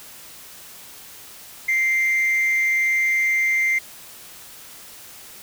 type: tone with frequency modulation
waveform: sine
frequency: 2093 Hz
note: C7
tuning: in tune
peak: -15 dBFS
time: 1.68-3.79 s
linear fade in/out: 10 ms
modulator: 212 Hz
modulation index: 0.22
effects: tanh soft clip ceiling -15 dBFS + white hiss -42 dBFS RMS until 5.42 s